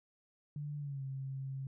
sine tone with pitch glide, 146.83 to 134.64 Hz, D3 to C3, 0 to +50 cents, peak -38 dBFS, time 0.56-1.67 s, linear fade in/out 2 ms, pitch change -150 cents, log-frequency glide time 0.78-1.03 s, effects none

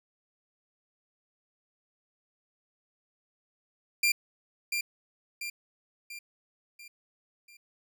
sawtooth tone with echo, 2383 Hz, D7, 25 cents sharp, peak -19 dBFS, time 4.03-4.12 s, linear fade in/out 5 ms, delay 690 ms, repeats 5, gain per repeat -6 dB, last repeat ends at 7.57 s, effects none

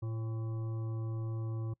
harmonic tone with a mistuned harmonic, 112.7 Hz, A2, 42 cents sharp, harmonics 1 / 3 / 5 / 7 / 9 / 10, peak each -34 / -46 / -54 / -61 / -60 / -58 dBFS, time 0.02-1.74 s, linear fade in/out 10 ms, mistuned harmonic 5, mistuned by -57 cents, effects noise-tail reverb RT60 0.1 s tail -25 dB re dry

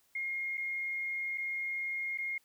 sine tone with dropouts, 2139 Hz, C7, 38 cents sharp, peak -33 dBFS, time 0.15-2.38 s, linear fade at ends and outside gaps 5 ms, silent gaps 0.573-0.577 / 1.376-1.38 / 2.176-2.184 s, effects white hiss -70 dBFS RMS until 2.44 s

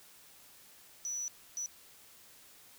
sine tone bursts at uneven times, 5920 Hz, F#8, in tune, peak -33 dBFS, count 2, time 1.05-1.28 / 1.57-1.66 s, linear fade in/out 0 ms, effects tanh soft clip ceiling -33 dBFS + white hiss -58 dBFS RMS until 2.78 s

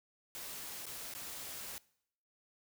white noise with dropouts, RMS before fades -45 dBFS, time 0.35-1.78 s, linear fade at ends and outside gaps 0 ms, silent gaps 0.856-0.866 / 1.138-1.15 s, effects noise-tail reverb RT60 0.7 s tail -22 dB re dry

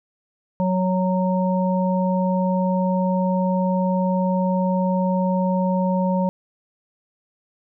harmonic tone, 185 Hz, F#3, in tune, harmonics 1 / 3 / 5, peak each -19 / -24 / -26 dBFS, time 0.6-6.29 s, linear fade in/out 0 ms, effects none

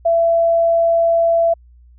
sine tone, 670 Hz, E5, 28 cents sharp, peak -11 dBFS, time 0.05-1.54 s, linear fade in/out 10 ms, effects added 60 Hz sine -43 dBFS peak until 1.98 s

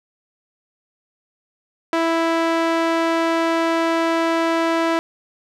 sawtooth tone with band-pass filter, 330 Hz, E4, 2 cents sharp, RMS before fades -19 dBFS, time 1.93-4.99 s, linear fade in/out 0 ms, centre 1000 Hz, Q 0.55, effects none

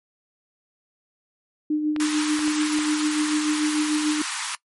sine tone with tremolo, 303.1 Hz, D#4, 45 cents flat, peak -18 dBFS, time 1.7-4.22 s, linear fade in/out 5 ms, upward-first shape sine, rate 6.8 Hz, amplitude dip 45%
clicks, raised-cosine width 0.3 ms, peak -15 dBFS, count 4, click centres 1.963 / 2.392 / 2.479 / 2.788 s
pink high-pass noise, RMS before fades -29 dBFS, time 2-4.55 s, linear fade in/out 0 ms, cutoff 920 Hz, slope 48 dB/octave
effects noise-tail reverb RT60 0.1 s tail -22 dB re dry + MP3 48 kbps

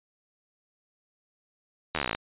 slowing click train, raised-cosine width 0.3 ms, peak -11 dBFS, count 14, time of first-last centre 1.95-2.15 s, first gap 12 ms, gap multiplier 1.04, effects resampled to 8000 Hz

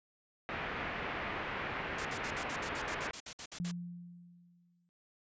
white low-pass noise, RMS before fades -39 dBFS, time 0.49-3.11 s, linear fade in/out 0 ms, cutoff 2300 Hz, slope 24 dB/octave
white noise bursts, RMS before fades -43 dBFS, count 14, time 1.98-3.715 s, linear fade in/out 5 ms, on 71 ms, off 57 ms
sine tone with exponential decay, 174.61 Hz, F3, in tune, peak -33 dBFS, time 3.6-4.89 s, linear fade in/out 0 ms, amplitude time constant 280 ms
effects resampled to 16000 Hz

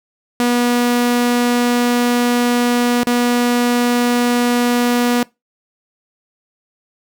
sawtooth tone with dropouts, 242.3 Hz, B3, 33 cents flat, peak -9 dBFS, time 0.4-5.23 s, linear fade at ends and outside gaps 0 ms, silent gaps 3.033-3.071 s, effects noise-tail reverb RT60 0.2 s tail -22 dB re dry

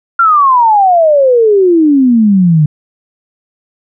sine exponential sweep, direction down, 1396.9 to 146.83 Hz, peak -4 dBFS, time 0.19-2.66 s, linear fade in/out 5 ms, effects none

